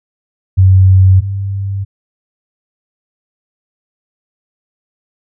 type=tone pair in turn; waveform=sine; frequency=94.4 / 98.3 Hz; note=F#2 / G2; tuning=+35 / +5 cents; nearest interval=minor second; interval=70 cents; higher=second; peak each=-3 / -15 dBFS; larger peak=first; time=0.57-1.21 / 1.21-1.85 s; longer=neither; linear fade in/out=20 ms; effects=none